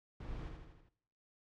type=noise with echo; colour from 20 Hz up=brown; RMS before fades=-45 dBFS; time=0.2-0.49 s; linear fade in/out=5 ms; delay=80 ms; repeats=5; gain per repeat=-4 dB; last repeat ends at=0.89 s; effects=noise-tail reverb RT60 0.7 s tail -18 dB re dry + low-pass 4000 Hz 12 dB/octave